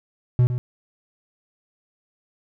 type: tone with echo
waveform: triangle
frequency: 123.47 Hz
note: B2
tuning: in tune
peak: -11 dBFS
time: 0.39-0.47 s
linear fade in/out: 0 ms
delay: 110 ms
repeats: 1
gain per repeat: -9 dB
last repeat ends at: 0.58 s
effects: none